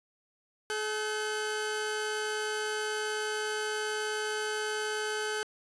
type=tone pair together; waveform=sawtooth; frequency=427.3 / 1525 Hz; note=G#4 / G6; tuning=+49 / -48 cents; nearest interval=octave + minor seventh; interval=2203 cents; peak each=-29 / -31 dBFS; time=0.7-5.43 s; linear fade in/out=0 ms; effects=resampled to 24000 Hz